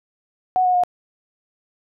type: tone with pitch steps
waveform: sine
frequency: 740 / 728.5 / 717.3 Hz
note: F#5 / F#5 / F5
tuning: 0 / -27 / +46 cents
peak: -14 dBFS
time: 0.56-0.836 s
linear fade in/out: 0 ms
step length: 92 ms
effects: none